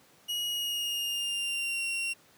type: tone with pitch glide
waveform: 40% pulse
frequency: 2896 to 2748 Hz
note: F#7 to F7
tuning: -38 to -29 cents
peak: -29 dBFS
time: 0.28-2.14 s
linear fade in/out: 20 ms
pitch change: -91 cents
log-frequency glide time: 0.48-1.84 s
effects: pink hiss -60 dBFS RMS until 2.37 s + high-pass 150 Hz 12 dB/octave